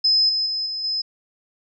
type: tone with level steps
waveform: sine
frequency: 5100 Hz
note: D#8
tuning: 42 cents sharp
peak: -14 / -19 / -22 / -25 / -21 dBFS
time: 0.04-1.02 s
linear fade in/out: 10 ms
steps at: 0.29 / 0.46 / 0.66 / 0.84 s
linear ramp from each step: 2 ms
effects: none